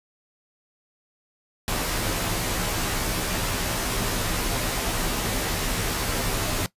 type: noise with comb filter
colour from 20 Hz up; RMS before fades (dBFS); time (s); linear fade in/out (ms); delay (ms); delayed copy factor
pink; -26; 1.68-6.66; 0; 14; -0.75
effects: noise-tail reverb RT60 0.1 s tail -18 dB re dry + resampled to 32000 Hz